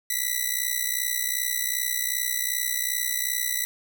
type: ring-modulated tone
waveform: 5% pulse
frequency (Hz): 1975.5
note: B6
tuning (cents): 0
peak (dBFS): -11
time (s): 0.1-3.65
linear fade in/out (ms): 0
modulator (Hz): 31.3
effects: none